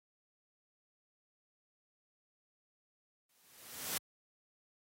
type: noise with exponential growth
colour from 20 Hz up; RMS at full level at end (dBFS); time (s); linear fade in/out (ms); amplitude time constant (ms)
white; -35; 3.29-3.98; 5; 150
effects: high-pass 80 Hz 12 dB/octave + AAC 48 kbps